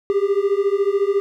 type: beating tone pair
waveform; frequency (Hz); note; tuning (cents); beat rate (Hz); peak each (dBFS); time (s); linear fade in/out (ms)
triangle; 392 / 406; G4 / G#4; 0 / -39; 14; -17 / -17; 0.1-1.2; 0
effects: none